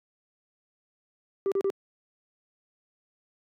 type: tone bursts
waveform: sine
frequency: 392 Hz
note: G4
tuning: in tune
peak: -20 dBFS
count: 3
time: 1.46-1.701 s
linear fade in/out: 0 ms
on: 57 ms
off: 35 ms
effects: tanh soft clip ceiling -22 dBFS + high-pass 200 Hz 12 dB/octave